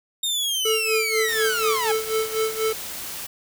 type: linear sweep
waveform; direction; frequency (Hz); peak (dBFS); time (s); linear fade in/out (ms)
sawtooth; down; 3708 to 804; -19; 0.23-1.92; 5
type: tone with tremolo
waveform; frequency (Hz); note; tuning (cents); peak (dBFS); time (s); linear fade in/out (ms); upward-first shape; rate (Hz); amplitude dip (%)
square; 440; A4; 0; -20; 0.65-2.73; 5; sine; 4.1; 80
type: noise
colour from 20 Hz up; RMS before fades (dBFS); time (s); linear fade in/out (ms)
white; -33; 1.28-3.27; 10
effects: none